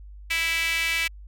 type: tone with high-pass filter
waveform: sawtooth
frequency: 329.6 Hz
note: E4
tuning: in tune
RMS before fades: -25 dBFS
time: 0.3-1.08 s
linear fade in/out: 10 ms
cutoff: 2300 Hz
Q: 4.7
effects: added 50 Hz sine -40 dBFS peak until 1.27 s